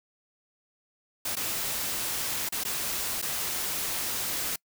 white noise with dropouts, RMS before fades -31 dBFS, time 1.25-4.56 s, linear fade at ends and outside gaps 5 ms, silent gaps 1.355-1.366 / 2.489-2.522 / 2.637-2.649 / 3.217-3.224 s, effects noise-tail reverb RT60 0.1 s tail -26 dB re dry

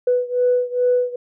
sine beating tone pair, 493.9 / 496.3 Hz, B4 / B4, 0 / +8 cents, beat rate 2.4 Hz, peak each -17 / -19 dBFS, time 0.07-1.16 s, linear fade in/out 5 ms, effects tanh soft clip ceiling -8 dBFS

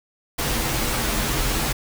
pink noise with comb filter, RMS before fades -23 dBFS, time 0.38-1.73 s, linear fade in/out 10 ms, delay 11 ms, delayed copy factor -0.65, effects none

